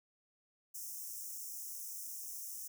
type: high-pass noise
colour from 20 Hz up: white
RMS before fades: -45 dBFS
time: 0.74-2.68 s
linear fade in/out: 10 ms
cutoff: 5400 Hz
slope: 96 dB/octave
effects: none